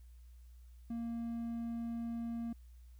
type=tone; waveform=triangle; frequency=232.3 Hz; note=A#3; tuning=6 cents flat; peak=-35 dBFS; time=0.9-2.53 s; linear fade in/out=5 ms; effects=added 60 Hz sine -53 dBFS peak until 2.99 s + white hiss -75 dBFS RMS until 2.99 s